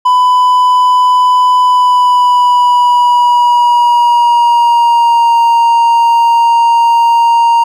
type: tone with pitch glide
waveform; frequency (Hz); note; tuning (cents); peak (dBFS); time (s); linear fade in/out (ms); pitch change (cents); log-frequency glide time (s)
triangle; 999 to 932.1; B5 to A#5; +20 to 0; -3; 0.05-7.64; 10; -120; 1.62-5.38
effects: none